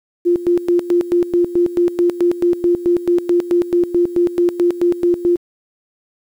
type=tone with tremolo; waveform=sine; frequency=349.2 Hz; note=F4; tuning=in tune; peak=-10 dBFS; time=0.25-5.37 s; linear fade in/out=20 ms; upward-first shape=square; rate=4.6 Hz; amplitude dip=80%; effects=8-bit